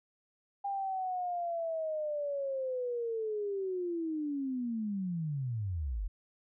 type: linear sweep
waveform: sine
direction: down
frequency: 803 to 40.54 Hz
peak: -32 dBFS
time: 0.64-6.08 s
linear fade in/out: 10 ms
effects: none